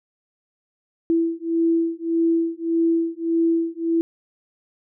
sine beating tone pair, 330.8 / 332.5 Hz, E4 / E4, +6 / +15 cents, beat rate 1.7 Hz, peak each -21 dBFS, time 1.1-4.01 s, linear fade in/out 0 ms, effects none

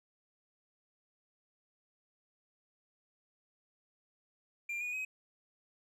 triangle tone with pitch steps, 2385 / 2456 / 2530 Hz, D7 / D#7 / D#7, +26 / -23 / +28 cents, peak -34 dBFS, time 4.69-5.05 s, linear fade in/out 5 ms, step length 120 ms, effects none

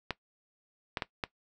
clicks, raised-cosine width 0.3 ms, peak -15 dBFS, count 4, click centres 0.107 / 0.972 / 1.022 / 1.238 s, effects noise-tail reverb RT60 0.1 s tail -18 dB re dry

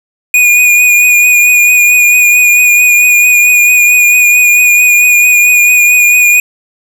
square tone with vibrato, 2454 Hz, D#7, 25 cents flat, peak -4 dBFS, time 0.34-6.4 s, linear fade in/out 2 ms, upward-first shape triangle, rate 4.5 Hz, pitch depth 29 cents each way, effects none

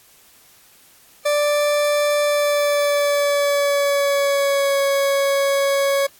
40% pulse tone with pitch glide, 587.3 to 555.3 Hz, D5 to C#5, 0 to +3 cents, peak -15 dBFS, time 1.25-6.07 s, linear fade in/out 10 ms, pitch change -97 cents, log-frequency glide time 2.22-4.81 s, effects white hiss -51 dBFS RMS until 6.19 s + AAC 64 kbps

